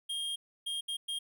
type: tone bursts at uneven times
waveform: square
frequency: 3227 Hz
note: G7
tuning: 50 cents sharp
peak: -34 dBFS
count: 4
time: 0.09-0.36 / 0.66-0.81 / 0.88-0.97 / 1.08-1.19 s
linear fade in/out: 10 ms
effects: none